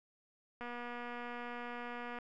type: click train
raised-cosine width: 0.5 ms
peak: -30 dBFS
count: 381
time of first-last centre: 0.61-2.187 s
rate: 241 Hz
effects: none